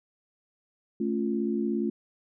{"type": "chord", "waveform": "sine", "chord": "A augmented", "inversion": "none", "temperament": "equal", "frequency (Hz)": [220, 277.2, 349.2], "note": ["A3", "C#4", "E#4"], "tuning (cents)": [0, 0, 0], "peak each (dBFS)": [-28, -32, -30], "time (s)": [1, 1.9], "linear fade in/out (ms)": 5, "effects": []}